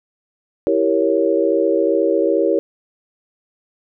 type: chord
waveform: sine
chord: E diminished seventh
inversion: none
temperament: equal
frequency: 329.6 / 392 / 466.2 / 554.4 Hz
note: E4 / G4 / Bb4 / Db5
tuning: 0 / 0 / 0 / 0 cents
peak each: -19 dBFS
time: 0.67-2.59 s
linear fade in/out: 0 ms
effects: none